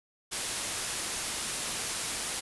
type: low-pass noise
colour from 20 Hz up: white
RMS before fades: -35 dBFS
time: 0.31-2.41 s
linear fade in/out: 20 ms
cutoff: 11000 Hz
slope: 96 dB/octave
effects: none